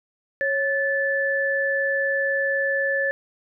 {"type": "tone pair together", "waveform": "sine", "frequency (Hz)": [549.3, 1744], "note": ["C#5", "A6"], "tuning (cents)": [-16, -16], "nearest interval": "octave + minor sixth", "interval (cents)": 2000, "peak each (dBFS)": [-24, -22], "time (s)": [0.41, 3.11], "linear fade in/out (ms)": 0, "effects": []}